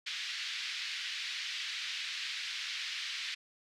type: band-pass noise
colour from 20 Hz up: white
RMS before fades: -39 dBFS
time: 0.06-3.35 s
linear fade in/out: 10 ms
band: 1800 to 4400 Hz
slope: 24 dB/octave
effects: none